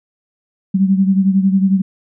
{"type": "beating tone pair", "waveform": "sine", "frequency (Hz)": [190.8, 201.8], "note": ["G3", "G#3"], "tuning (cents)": [-47, -49], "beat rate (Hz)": 11, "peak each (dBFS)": [-11, -17], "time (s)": [0.74, 1.82], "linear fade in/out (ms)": 10, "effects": []}